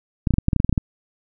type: clicks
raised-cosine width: 5 ms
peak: -5 dBFS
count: 12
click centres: 0.272 / 0.307 / 0.339 / 0.384 / 0.484 / 0.532 / 0.563 / 0.601 / 0.646 / 0.694 / 0.727 / 0.778 s
effects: none